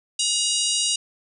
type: harmonic tone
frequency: 954 Hz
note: A#5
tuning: 40 cents sharp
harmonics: 3 / 4 / 5 / 6 / 7 / 8 / 9 / 10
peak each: -26 / -27 / -28 / -29 / -29 / -30 / -31 / -31 dBFS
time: 0.19-0.96 s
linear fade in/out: 5 ms
effects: none